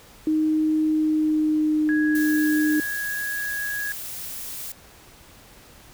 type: tone with pitch glide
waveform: sine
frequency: 311.1 to 304.7 Hz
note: D#4 to D#4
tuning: 0 to -36 cents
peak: -18 dBFS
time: 0.27-2.8 s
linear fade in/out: 2 ms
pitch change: -36 cents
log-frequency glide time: 0.84-2.22 s
type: tone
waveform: sine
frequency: 1661.2 Hz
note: G#6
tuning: in tune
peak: -26 dBFS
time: 1.89-3.92 s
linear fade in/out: 0 ms
type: noise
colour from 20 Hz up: blue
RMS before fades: -34 dBFS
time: 2.15-4.72 s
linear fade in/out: 2 ms
effects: pink hiss -49 dBFS RMS until 5.93 s

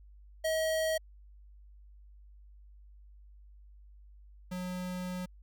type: tone pair in turn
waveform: square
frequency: 637 / 181.67 Hz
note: D#5 / F#3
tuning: +41 / -31 cents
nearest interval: octave + minor seventh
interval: 2172 cents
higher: first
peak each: -29 / -36 dBFS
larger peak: first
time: 0.44-0.98 / 4.51-5.26 s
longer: second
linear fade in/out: 10 ms
effects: added 50 Hz sine -52 dBFS peak until 5.42 s

